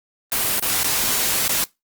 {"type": "noise with dropouts", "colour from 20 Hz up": "white", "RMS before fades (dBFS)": -20, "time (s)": [0.32, 1.64], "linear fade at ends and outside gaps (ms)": 0, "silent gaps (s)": [[0.596, 0.625], [0.832, 0.844], [1.479, 1.493]], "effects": ["noise-tail reverb RT60 0.2 s tail -22 dB re dry", "Opus 24 kbps"]}